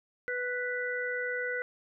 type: harmonic tone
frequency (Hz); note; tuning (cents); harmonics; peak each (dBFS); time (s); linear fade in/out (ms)
493.9; B4; 0; 1 / 3 / 4; -35 / -34 / -36; 0.28-1.62; 0
effects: none